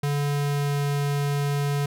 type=tone with pitch glide; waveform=square; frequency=143.9 to 143.07 Hz; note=D3 to D3; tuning=-35 to -45 cents; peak=-23 dBFS; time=0.03-1.86 s; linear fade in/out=5 ms; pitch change=-10 cents; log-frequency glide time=0.27-0.86 s; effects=none